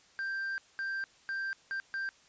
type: tone bursts at uneven times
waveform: triangle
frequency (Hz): 1576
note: G6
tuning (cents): +9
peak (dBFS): -31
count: 5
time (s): 0.19-0.58 / 0.79-1.04 / 1.29-1.53 / 1.71-1.8 / 1.94-2.09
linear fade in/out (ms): 0
effects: white hiss -62 dBFS RMS until 2.28 s + resampled to 16000 Hz